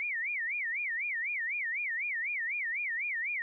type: tone with vibrato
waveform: sine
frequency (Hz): 2093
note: C7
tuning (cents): 0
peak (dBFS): -31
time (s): 0-3.42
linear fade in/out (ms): 0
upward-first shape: sine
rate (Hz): 4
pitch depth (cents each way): 270
effects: none